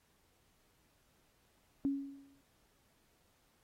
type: tone with exponential decay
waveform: sine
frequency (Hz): 277.2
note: C#4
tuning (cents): 0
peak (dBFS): -28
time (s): 1.85-2.41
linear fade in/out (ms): 0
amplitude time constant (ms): 120
effects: pink hiss -73 dBFS RMS until 3.63 s + AAC 48 kbps